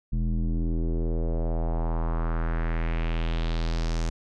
square tone with low-pass filter sweep, 41.2 Hz, E1, in tune, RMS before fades -26 dBFS, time 0.12-4.1 s, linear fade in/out 10 ms, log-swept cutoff 180 to 6700 Hz, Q 2.3, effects none

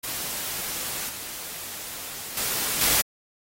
white noise with level steps, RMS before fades -31 / -36 / -27 / -21 dBFS, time 0.03-3.02 s, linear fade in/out 10 ms, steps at 1.09 / 2.37 / 2.81 s, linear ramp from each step 2 ms, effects AAC 48 kbps

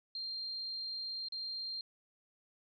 sine tone with dropouts, 4186 Hz, C8, in tune, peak -38 dBFS, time 0.15-1.81 s, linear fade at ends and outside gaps 2 ms, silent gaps 1.285-1.322 s, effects none

